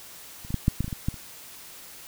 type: clicks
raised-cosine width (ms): 5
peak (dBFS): -30 / -21 / -12 / -7 / -13 / -18 / -22 / -18 / -12 / -29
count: 10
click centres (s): 0.449 / 0.505 / 0.543 / 0.681 / 0.806 / 0.844 / 0.88 / 0.928 / 1.085 / 1.142
effects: white hiss -45 dBFS RMS until 2.07 s